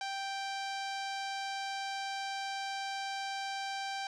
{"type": "tone with low-pass filter", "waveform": "sawtooth", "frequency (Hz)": 784, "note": "G5", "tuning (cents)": 0, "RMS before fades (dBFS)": -38, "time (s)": [0.01, 4.07], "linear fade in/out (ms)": 2, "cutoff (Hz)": 5300, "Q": 1.6, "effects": []}